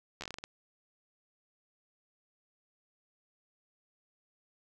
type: slowing click train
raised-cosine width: 0.2 ms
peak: -23 dBFS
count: 9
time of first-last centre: 0.21-0.439 s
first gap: 12 ms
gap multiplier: 1.24
effects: none